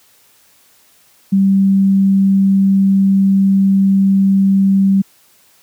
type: tone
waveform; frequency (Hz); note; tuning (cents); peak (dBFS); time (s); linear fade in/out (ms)
sine; 194.6; G3; -12; -8; 1.32-5.02; 10
effects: white hiss -51 dBFS RMS until 5.62 s + high-pass 60 Hz 12 dB/octave